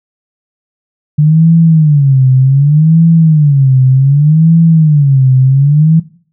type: tone with vibrato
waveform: sine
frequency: 146.83 Hz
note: D3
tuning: in tune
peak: -3 dBFS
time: 1.18-6 s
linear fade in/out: 10 ms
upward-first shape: sine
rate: 0.66 Hz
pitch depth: 210 cents each way
effects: noise-tail reverb RT60 0.5 s tail -18 dB re dry